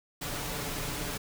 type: noise with comb filter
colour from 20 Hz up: pink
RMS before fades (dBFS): -35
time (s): 0.21-1.18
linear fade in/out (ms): 10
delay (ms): 6.9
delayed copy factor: +0.5
effects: none